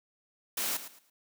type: noise with echo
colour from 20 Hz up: white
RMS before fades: -32 dBFS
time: 0.57-0.77 s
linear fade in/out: 5 ms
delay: 110 ms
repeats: 3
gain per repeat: -12 dB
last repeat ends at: 1.1 s
effects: high-pass 200 Hz 12 dB/octave